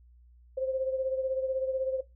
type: beating tone pair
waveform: sine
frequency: 523.3 / 539.3 Hz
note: C5 / C#5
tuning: 0 / -48 cents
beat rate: 16 Hz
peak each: -29 / -34 dBFS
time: 0.57-2.01 s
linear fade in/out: 10 ms
effects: noise-tail reverb RT60 0.2 s tail -18 dB re dry + added 60 Hz sine -54 dBFS peak until 2.15 s